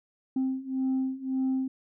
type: beating tone pair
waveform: sine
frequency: 261.6 / 263.4 Hz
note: C4 / C4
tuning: 0 / +12 cents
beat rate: 1.8 Hz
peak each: -29 / -27 dBFS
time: 0.36-1.68 s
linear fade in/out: 5 ms
effects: tanh soft clip ceiling -22 dBFS